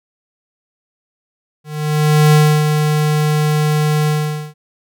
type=tone with ADSR envelope; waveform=square; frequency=151.6 Hz; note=D#3; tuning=45 cents flat; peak=-7 dBFS; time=1.64-4.54 s; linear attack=690 ms; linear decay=300 ms; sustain=-6 dB; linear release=460 ms; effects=none